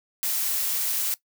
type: noise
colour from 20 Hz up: blue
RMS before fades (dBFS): -26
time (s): 0.23-1.14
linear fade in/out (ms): 0
effects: noise-tail reverb RT60 0.1 s tail -18 dB re dry